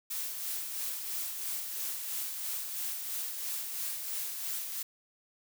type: noise with tremolo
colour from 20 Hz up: blue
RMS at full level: -35 dBFS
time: 0.1-4.83 s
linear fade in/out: 10 ms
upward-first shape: sine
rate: 3 Hz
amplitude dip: 40%
effects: none